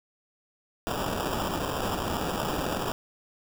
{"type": "noise with sample-and-hold", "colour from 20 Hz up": "white", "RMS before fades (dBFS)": -30, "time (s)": [0.87, 2.92], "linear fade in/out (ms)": 0, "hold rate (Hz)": 2100, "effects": []}